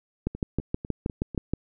two click trains, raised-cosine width 3 ms, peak -12 / -22 dBFS, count 9 / 5, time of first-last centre 0.27-1.536 / 0.35-1.348 s, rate 6.32 / 4.01 Hz, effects none

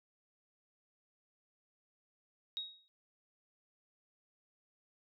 sine tone with exponential decay, 3778 Hz, A#7, 22 cents sharp, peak -34 dBFS, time 2.57-2.88 s, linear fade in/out 0 ms, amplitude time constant 67 ms, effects none

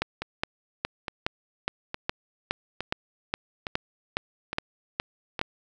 two click trains, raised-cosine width 0.3 ms, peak -9 / -15 dBFS, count 14 / 7, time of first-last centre 0.02-5.414 / 0.22-5.392 s, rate 2.41 / 1.16 Hz, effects none

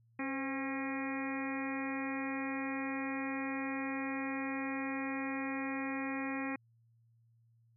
harmonic tone with a mistuned harmonic, 271 Hz, C#4, 39 cents flat, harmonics 1 / 2 / 3 / 4 / 5 / 6 / 7 / 8 / 9, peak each -37 / -46 / -46 / -47 / -50 / -50 / -44 / -48 / -46 dBFS, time 0.19-6.56 s, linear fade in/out 5 ms, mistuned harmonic 2, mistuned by -59 cents, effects added 115 Hz sine -65 dBFS peak until 7.76 s

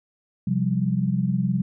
sine chord, C suspended fourth, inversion none, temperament equal with one note detuned, 130.81 / 176.64 / 196 Hz, C3 / F3 / G3, 0 / +20 / 0 cents, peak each -25 / -24 / -24 dBFS, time 0.47-1.62 s, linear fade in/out 5 ms, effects none

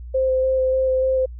sine tone with vibrato, 521 Hz, C5, 7 cents flat, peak -16 dBFS, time 0.14-1.26 s, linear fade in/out 10 ms, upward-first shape square, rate 3.4 Hz, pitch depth 9 cents each way, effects added 60 Hz sine -32 dBFS peak until 1.39 s

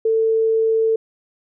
sine tone, 446.2 Hz, A4, 24 cents sharp, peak -14 dBFS, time 0.05-0.96 s, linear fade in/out 5 ms, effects none

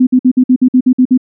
sine tone bursts, 254 Hz, B3, 49 cents sharp, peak -4 dBFS, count 10, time 0-1.177 s, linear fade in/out 10 ms, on 70 ms, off 53 ms, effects none

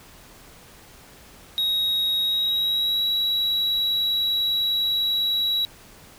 triangle tone with pitch glide, 3786 to 3890 Hz, A#7 to B7, +26 to -27 cents, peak -19 dBFS, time 1.58-5.65 s, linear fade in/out 0 ms, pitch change +47 cents, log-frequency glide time 2.22-3.04 s, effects pink hiss -48 dBFS RMS until 6.18 s

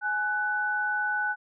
sine tone pair together, 837.4 / 1492 Hz, G#5 / F#6, +14 / +14 cents, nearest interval minor seventh, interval 1000 cents, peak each -31 / -26 dBFS, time 0.01-1.36 s, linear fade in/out 50 ms, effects none

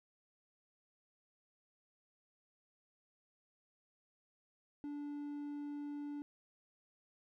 triangle tone, 290.6 Hz, D4, 18 cents flat, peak -39 dBFS, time 4.84-6.22 s, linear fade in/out 0 ms, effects none

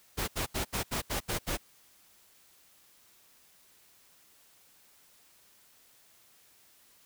pink noise bursts, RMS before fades -32 dBFS, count 8, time 0.17-1.575 s, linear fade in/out 20 ms, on 110 ms, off 75 ms, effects white hiss -62 dBFS RMS until 7.05 s

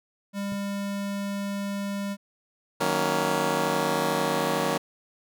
square tone, 200 Hz, G3, 35 cents sharp, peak -29 dBFS, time 0.33-2.17 s, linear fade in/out 50 ms
triangle tone with exponential decay, 138.59 Hz, C#3, in tune, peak -30 dBFS, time 0.52-0.59 s, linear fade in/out 2 ms, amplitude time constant 15 ms
10% pulse chord, D# minor seventh, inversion none, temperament just, 155.56 / 186.68 / 233.3 / 280 Hz, D#3 / F#3 / A#3 / C#4, 0 / +16 / +2 / +18 cents, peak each -22 dBFS, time 2.8-4.78 s, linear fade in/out 10 ms
effects none

